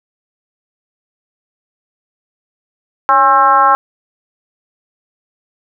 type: tone with frequency modulation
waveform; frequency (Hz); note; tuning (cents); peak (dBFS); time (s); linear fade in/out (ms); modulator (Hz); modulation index
sine; 1075; C6; +47; -6; 3.09-3.75; 0; 258; 1.3
effects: none